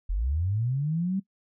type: linear sweep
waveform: sine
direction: up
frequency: 39.2 to 197.8 Hz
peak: -24 dBFS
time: 0.09-1.2 s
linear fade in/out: 10 ms
effects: noise-tail reverb RT60 0.1 s tail -20 dB re dry